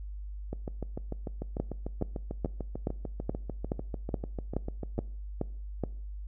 two click trains, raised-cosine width 2 ms, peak -16 / -22 dBFS, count 11 / 31, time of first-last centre 1.6-5.837 / 0.53-4.981 s, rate 2.36 / 6.74 Hz, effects noise-tail reverb RT60 0.6 s tail -22 dB re dry + added 50 Hz sine -37 dBFS peak until 6.27 s

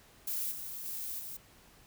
violet noise with level steps, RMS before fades -35 / -42 / -39 / -43 dBFS, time 0.27-1.37 s, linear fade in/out 5 ms, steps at 0.51 / 0.85 / 1.19 s, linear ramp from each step 10 ms, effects pink hiss -60 dBFS RMS until 1.86 s

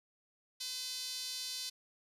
sawtooth tone with high-pass filter, 508 Hz, B4, 49 cents sharp, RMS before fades -41 dBFS, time 0.6-1.7 s, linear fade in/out 10 ms, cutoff 4300 Hz, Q 2.8, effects resampled to 32000 Hz

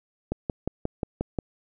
click train, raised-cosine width 2 ms, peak -13 dBFS, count 7, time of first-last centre 0.32-1.388 s, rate 5.62 Hz, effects none

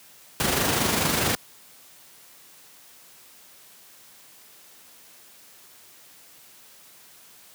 pink noise with amplitude modulation, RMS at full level -21 dBFS, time 0.4-1.35 s, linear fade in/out 0 ms, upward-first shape sine, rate 24.6 Hz, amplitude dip 40%, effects white hiss -51 dBFS RMS until 7.54 s + high-pass 100 Hz 12 dB/octave

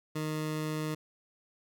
20% pulse tone, 154.8 Hz, D#3, 9 cents flat, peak -27 dBFS, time 0.15-0.95 s, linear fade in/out 10 ms, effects none

